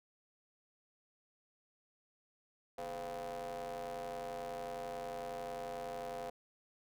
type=ring-modulated tone; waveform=35% pulse; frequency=91.1 Hz; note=F#2; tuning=26 cents flat; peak=-36 dBFS; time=2.78-6.3 s; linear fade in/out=5 ms; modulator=604 Hz; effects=none